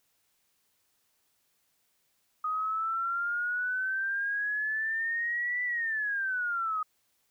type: exponential two-way sweep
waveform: sine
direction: up then down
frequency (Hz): 1244.5 to 1984 to 1244.5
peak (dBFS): -28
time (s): 2.44-6.83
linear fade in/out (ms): 5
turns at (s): 5.64
effects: white hiss -73 dBFS RMS until 7.3 s